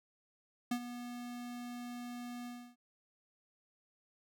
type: tone with ADSR envelope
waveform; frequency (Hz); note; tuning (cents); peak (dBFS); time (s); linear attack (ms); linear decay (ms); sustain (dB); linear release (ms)
square; 242.9; B3; -29; -31; 0.71-2.76; 6; 73; -12; 300
effects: none